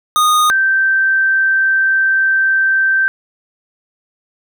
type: tone pair in turn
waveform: square / sine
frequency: 1234 / 1559.1 Hz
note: D#6 / G6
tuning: -15 / -10 cents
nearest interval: major third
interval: 405 cents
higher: second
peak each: -10 dBFS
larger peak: neither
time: 0.16-0.5 / 0.5-3.08 s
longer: second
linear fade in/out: 0 ms
effects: none